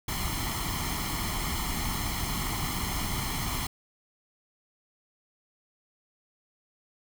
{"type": "noise with comb filter", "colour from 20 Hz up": "pink", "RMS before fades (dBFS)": -31, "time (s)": [0.08, 3.67], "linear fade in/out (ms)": 5, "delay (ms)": 0.95, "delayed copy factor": 0.75, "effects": []}